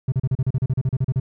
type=tone bursts; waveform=triangle; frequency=130 Hz; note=C3; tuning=11 cents flat; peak=-14 dBFS; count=15; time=0.08-1.199 s; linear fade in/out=5 ms; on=41 ms; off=36 ms; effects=tanh soft clip ceiling -11 dBFS